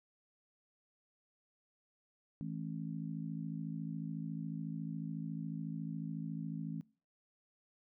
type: harmonic tone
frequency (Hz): 54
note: A1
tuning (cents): -32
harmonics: 3 / 4 / 5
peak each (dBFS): -41 / -43 / -45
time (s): 2.41-6.81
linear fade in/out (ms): 0
effects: noise-tail reverb RT60 0.4 s tail -23 dB re dry